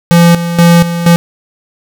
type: tone with tremolo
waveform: square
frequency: 170.8 Hz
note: F3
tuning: 38 cents flat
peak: -3 dBFS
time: 0.11-1.16 s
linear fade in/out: 0 ms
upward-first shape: square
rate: 2.1 Hz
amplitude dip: 70%
effects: none